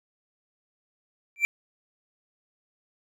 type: tone with exponential growth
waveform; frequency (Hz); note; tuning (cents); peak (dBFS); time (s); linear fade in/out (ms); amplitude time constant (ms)
triangle; 2349; D7; 0; -13; 1.36-1.45; 0; 18
effects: none